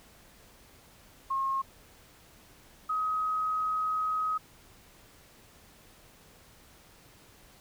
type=tone pair in turn; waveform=sine; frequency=1077 / 1264.6 Hz; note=C6 / D#6; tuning=+50 / +28 cents; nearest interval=minor third; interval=278 cents; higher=second; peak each=-27 dBFS; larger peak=neither; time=1.3-1.62 / 2.89-4.38 s; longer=second; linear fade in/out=10 ms; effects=pink hiss -57 dBFS RMS until 7.6 s